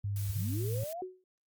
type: tone with pitch glide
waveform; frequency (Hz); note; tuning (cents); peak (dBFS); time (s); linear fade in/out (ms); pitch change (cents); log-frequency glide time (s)
sine; 100.8 to 111.84; G2 to A2; +49 to +29; -31; 0.04-0.84; 5; +180; 0.53-0.64
type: noise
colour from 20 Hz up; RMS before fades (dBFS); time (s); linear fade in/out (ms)
blue; -45; 0.16-0.93; 2
type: linear sweep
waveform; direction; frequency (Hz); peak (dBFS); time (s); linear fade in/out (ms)
sine; up; 50.9 to 740; -37; 0.28-1.02; 10
type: tone with exponential decay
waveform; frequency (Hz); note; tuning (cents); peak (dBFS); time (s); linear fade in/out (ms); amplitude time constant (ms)
sine; 370; F#4; 0; -32; 1.02-1.24; 2; 46
effects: Opus 48 kbps